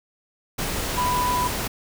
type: tone in noise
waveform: sine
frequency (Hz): 990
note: B5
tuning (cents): +4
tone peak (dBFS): -21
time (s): 0.97-1.48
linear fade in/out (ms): 10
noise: pink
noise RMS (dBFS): -27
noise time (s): 0.58-1.68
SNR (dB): +3
effects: none